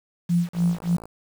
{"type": "tone with tremolo", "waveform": "sine", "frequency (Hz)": 173, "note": "F3", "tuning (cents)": -16, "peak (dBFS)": -16, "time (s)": [0.29, 0.97], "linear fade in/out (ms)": 10, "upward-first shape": "sine", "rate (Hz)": 3.4, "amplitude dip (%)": 100}
{"type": "click train", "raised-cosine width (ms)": 1, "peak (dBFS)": -26, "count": 29, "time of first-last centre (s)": [0.55, 1.055], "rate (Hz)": 55.4}
{"effects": ["7-bit"]}